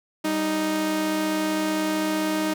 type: tone pair together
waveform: sawtooth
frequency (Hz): 195.52 / 311.1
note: G3 / D#4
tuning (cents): -4 / 0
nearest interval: minor sixth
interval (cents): 804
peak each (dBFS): -27 / -19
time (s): 0.24-2.54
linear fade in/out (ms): 10
effects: none